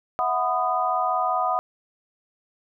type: tone cluster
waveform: sine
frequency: 650 / 735 / 1000 / 1238 Hz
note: E5 / F#5 / B5 / D#6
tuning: -24 / -12 / +21 / -9 cents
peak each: -30 / -24 / -28 / -25 dBFS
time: 0.19-1.59 s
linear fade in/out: 0 ms
effects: none